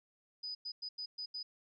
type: tone bursts at uneven times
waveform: sine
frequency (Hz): 4978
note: D#8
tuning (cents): 0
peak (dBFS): -39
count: 6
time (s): 0.43-0.55 / 0.65-0.72 / 0.82-0.89 / 0.98-1.06 / 1.18-1.26 / 1.34-1.43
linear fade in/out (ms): 10
effects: none